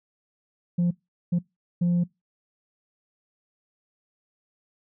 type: tone bursts at uneven times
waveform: sine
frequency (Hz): 174.61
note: F3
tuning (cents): 0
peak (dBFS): -17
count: 3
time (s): 0.78-0.91 / 1.32-1.39 / 1.81-2.04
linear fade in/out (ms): 10
effects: noise-tail reverb RT60 0.2 s tail -23 dB re dry + tanh soft clip ceiling -18 dBFS